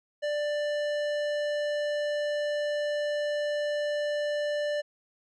sine tone with tanh clipping, 590 Hz, D5, 8 cents sharp, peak -29 dBFS, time 0.22-4.82 s, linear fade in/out 20 ms, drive 16 dB, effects none

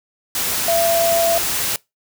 sine tone in noise, 673 Hz, E5, 36 cents sharp, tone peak -15 dBFS, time 0.68-1.38 s, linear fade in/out 2 ms, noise white, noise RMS -21 dBFS, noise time 0.35-1.76 s, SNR +3 dB, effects noise-tail reverb RT60 0.2 s tail -23 dB re dry

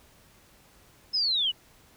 sine linear sweep, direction down, 5240 to 2841 Hz, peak -23 dBFS, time 1.13-1.52 s, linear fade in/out 20 ms, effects pink hiss -58 dBFS RMS until 1.96 s

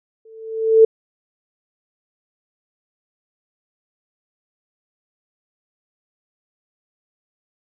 sine tone with exponential growth, 444.8 Hz, A4, 19 cents sharp, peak -4 dBFS, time 0.25-0.85 s, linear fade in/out 5 ms, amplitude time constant 130 ms, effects none

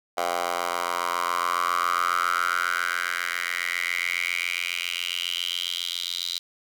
10% pulse tone with high-pass filter sweep, 87.31 Hz, F2, in tune, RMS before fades -27 dBFS, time 0.17-6.39 s, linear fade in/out 10 ms, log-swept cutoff 750 to 3900 Hz, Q 5.9, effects none

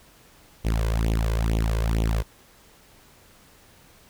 sawtooth tone with flanger, 55.4 Hz, A1, 13 cents sharp, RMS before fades -23 dBFS, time 0.64-2.23 s, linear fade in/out 20 ms, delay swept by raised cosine 0.3 to 2 ms, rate 2.2 Hz, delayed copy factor +1, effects pink hiss -54 dBFS RMS until 4.09 s

